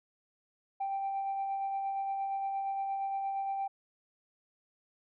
sine tone with tremolo, 784 Hz, G5, in tune, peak -29 dBFS, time 0.8-3.68 s, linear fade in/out 10 ms, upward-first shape sine, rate 8.6 Hz, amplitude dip 30%, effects tanh soft clip ceiling -28 dBFS

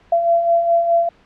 sine beating tone pair, 675 / 679.8 Hz, E5 / F5, +41 / -47 cents, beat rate 4.8 Hz, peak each -22 / -13 dBFS, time 0.12-1.09 s, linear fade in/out 5 ms, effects pink hiss -52 dBFS RMS until 1.25 s + low-pass 3000 Hz 12 dB/octave

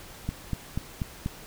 click train, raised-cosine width 5 ms, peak -16 dBFS, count 5, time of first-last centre 0.29-1.261 s, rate 4.12 Hz, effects pink hiss -46 dBFS RMS until 1.46 s

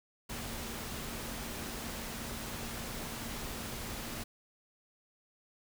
sine tone in noise, 230 Hz, A#3, 23 cents flat, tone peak -48 dBFS, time 0.29-4.24 s, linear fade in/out 10 ms, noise pink, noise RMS -41 dBFS, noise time 0.29-4.24 s, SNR -10 dB, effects none

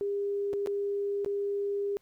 sine tone with dropouts, 402.9 Hz, G4, 48 cents sharp, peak -28 dBFS, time 0.01-1.97 s, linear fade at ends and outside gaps 0 ms, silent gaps 0.531-0.536 / 0.661-0.672 / 1.247-1.261 s, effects pink hiss -70 dBFS RMS until 2.01 s

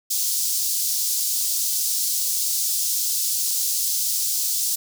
pink high-pass noise, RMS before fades -23 dBFS, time 0.1-4.76 s, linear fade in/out 10 ms, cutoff 5000 Hz, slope 24 dB/octave, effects none

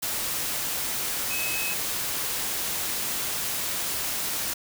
sine tone in noise, 2565 Hz, E7, 48 cents flat, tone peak -30 dBFS, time 1.3-1.74 s, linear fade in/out 10 ms, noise white, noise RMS -29 dBFS, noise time 0.02-4.54 s, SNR -4 dB, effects none

